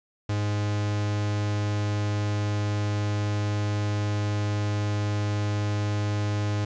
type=tone; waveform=45% pulse; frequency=103.83 Hz; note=G#2; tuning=in tune; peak=-24 dBFS; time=0.29-6.65 s; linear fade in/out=5 ms; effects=resampled to 16000 Hz + 9-bit